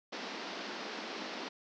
pink band-pass noise, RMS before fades -42 dBFS, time 0.12-1.49 s, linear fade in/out 10 ms, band 210 to 5500 Hz, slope 48 dB/octave, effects none

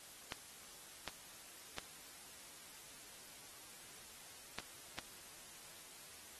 clicks, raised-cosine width 0.2 ms, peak -23 dBFS, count 5, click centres 0.322 / 1.077 / 1.784 / 4.586 / 4.987 s, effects white hiss -56 dBFS RMS until 6.39 s + AAC 32 kbps

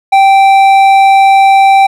sine tone with hard clipping, 781 Hz, G5, 7 cents flat, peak -4 dBFS, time 0.12-1.87 s, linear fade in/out 10 ms, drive 8 dB, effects none

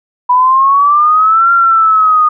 sine exponential two-way sweep, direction up then down, 982 to 1384 to 1227 Hz, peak -5 dBFS, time 0.29-2.29 s, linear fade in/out 10 ms, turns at 1.52 s, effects none

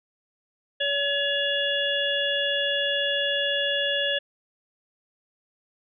harmonic tone, 566 Hz, C#5, 36 cents sharp, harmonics 1 / 3 / 5 / 6, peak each -28 / -28 / -28 / -28 dBFS, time 0.8-4.19 s, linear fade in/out 10 ms, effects none

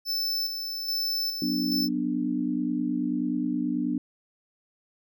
square tone with tremolo, 5280 Hz, E8, 2 cents sharp, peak -26 dBFS, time 0.05-1.89 s, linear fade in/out 50 ms, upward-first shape square, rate 1.2 Hz, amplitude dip 45%
sine chord, B minor, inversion second, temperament just, 185.21 / 246.9 / 296.3 Hz, F#3 / B3 / D4, +2 / 0 / +15 cents, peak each -33 / -28 / -28 dBFS, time 1.42-3.98 s, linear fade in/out 2 ms
effects none

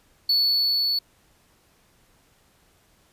triangle tone with level ramp, 4435 Hz, C#8, in tune, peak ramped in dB -16 to -20 dBFS, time 0.29-0.99 s, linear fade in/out 5 ms, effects pink hiss -61 dBFS RMS until 3.12 s + resampled to 32000 Hz

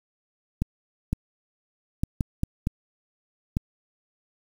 clicks, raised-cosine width 5 ms, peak -11 dBFS, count 7, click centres 0.62 / 1.13 / 2.035 / 2.208 / 2.434 / 2.671 / 3.569 s, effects 7-bit

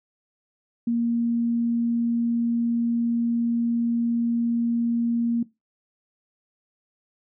sine tone, 234.3 Hz, A#3, 9 cents sharp, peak -20 dBFS, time 0.87-5.43 s, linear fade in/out 5 ms, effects noise-tail reverb RT60 0.2 s tail -18 dB re dry

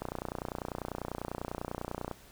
click train, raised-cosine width 1 ms, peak -21 dBFS, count 64, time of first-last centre 0.02-2.113 s, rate 30.1 Hz, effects pink hiss -56 dBFS RMS until 2.31 s

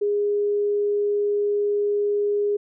sine tone, 411.1 Hz, G#4, 18 cents flat, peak -19 dBFS, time 0.01-2.57 s, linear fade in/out 10 ms, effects none

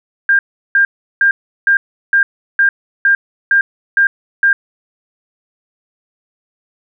sine tone bursts, 1600 Hz, G6, 35 cents sharp, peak -7 dBFS, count 10, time 0.29-4.53 s, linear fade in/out 2 ms, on 100 ms, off 360 ms, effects none

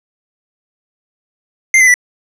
square tone with pitch steps, 2095 / 2031 / 1968.3 Hz, C7 / B6 / B6, +2 / +48 / -6 cents, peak -6 dBFS, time 1.74-1.941 s, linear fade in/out 2 ms, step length 67 ms, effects low-pass 10000 Hz 12 dB/octave + 8-bit

